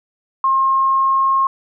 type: tone with pitch glide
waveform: sine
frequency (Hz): 1069 to 1075.8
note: C6 to C6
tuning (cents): +37 to +48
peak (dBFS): -12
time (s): 0.44-1.47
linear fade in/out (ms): 2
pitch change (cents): +11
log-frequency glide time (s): 0.56-1.27
effects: none